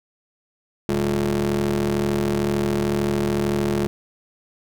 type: ring-modulated tone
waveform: 30% pulse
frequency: 73.42 Hz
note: D2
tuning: in tune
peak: -14 dBFS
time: 0.89-3.87 s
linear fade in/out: 0 ms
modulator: 278 Hz
effects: none